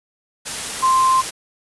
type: tone in noise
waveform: sine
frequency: 1046.5 Hz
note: C6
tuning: in tune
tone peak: -12 dBFS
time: 0.82-1.22 s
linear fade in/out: 20 ms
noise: white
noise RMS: -26 dBFS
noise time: 0.45-1.31 s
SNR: +11 dB
effects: resampled to 24000 Hz